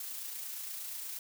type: noise with amplitude modulation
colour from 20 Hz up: blue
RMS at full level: -40 dBFS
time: 0-1.19 s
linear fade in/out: 2 ms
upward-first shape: sine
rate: 28.5 Hz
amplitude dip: 30%
effects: none